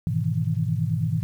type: chord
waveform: sine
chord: E major seventh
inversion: first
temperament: equal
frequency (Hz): 103.83 / 123.47 / 155.56 / 164.81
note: G#2 / B2 / D#3 / E3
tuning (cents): 0 / 0 / 0 / 0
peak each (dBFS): -27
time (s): 0.07-1.23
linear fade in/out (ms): 0
effects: 9-bit